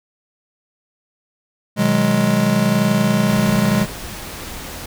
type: chord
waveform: square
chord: G# minor seventh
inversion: first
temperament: just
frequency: 124.59 / 155.74 / 186.89 / 207.7 Hz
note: B2 / D#3 / F#3 / G#3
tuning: +16 / +2 / +18 / 0 cents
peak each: -23 / -23 / -21 / -17 dBFS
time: 1.76-3.87 s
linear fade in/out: 50 ms
type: noise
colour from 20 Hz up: pink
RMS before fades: -31 dBFS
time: 3.28-4.86 s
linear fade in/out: 5 ms
effects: none